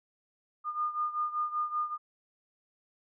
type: beating tone pair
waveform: sine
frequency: 1215 / 1220.2 Hz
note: D#6 / D#6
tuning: -42 / -34 cents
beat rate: 5.2 Hz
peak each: -31 / -35 dBFS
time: 0.64-1.98 s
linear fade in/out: 50 ms
effects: none